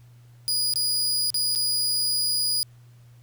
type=tone with dropouts; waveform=sawtooth; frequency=4909 Hz; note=D#8; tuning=24 cents flat; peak=-19 dBFS; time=0.48-2.63 s; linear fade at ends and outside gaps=0 ms; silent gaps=0.737-0.758 / 1.303-1.343 / 1.551-1.558 s; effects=added 120 Hz sine -48 dBFS peak until 3.22 s + pink hiss -63 dBFS RMS until 3.22 s